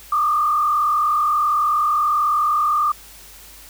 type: tone with frequency modulation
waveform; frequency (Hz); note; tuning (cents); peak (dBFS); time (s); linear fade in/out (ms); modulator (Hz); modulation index
sine; 1200; D6; +37; -15; 0.12-2.92; 5; 41.4; 1
effects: added 50 Hz sine -48 dBFS peak until 3.69 s + white hiss -43 dBFS RMS until 3.69 s